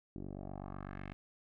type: tone with low-pass filter sweep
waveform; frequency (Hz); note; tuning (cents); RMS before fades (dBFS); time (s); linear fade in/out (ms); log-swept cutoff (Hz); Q
10% pulse; 48; G1; -36; -45; 0.16-1.13; 0; 360 to 2500; 2.2
effects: none